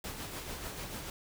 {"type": "noise with tremolo", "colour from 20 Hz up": "pink", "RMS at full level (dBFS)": -40, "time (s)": [0.04, 1.1], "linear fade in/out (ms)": 2, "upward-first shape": "sine", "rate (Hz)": 6.8, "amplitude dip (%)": 40, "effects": []}